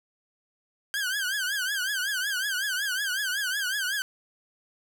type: tone with vibrato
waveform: sawtooth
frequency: 1568 Hz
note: G6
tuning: in tune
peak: -23 dBFS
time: 0.94-4.02 s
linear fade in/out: 0 ms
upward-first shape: triangle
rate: 5.4 Hz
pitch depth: 160 cents each way
effects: none